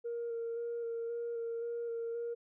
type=tone with vibrato; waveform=sine; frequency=466.2 Hz; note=A#4; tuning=in tune; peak=-34 dBFS; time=0.04-2.35 s; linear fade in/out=20 ms; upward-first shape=square; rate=1.9 Hz; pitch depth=14 cents each way; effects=tanh soft clip ceiling -32 dBFS